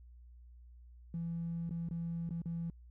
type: tone with dropouts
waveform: triangle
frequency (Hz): 168.1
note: E3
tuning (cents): +34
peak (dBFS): -32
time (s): 1.14-2.7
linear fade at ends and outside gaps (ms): 2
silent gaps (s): 1.694-1.708 / 1.888-1.91 / 2.292-2.307 / 2.418-2.457
effects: tanh soft clip ceiling -33 dBFS + added 60 Hz sine -53 dBFS peak until 2.9 s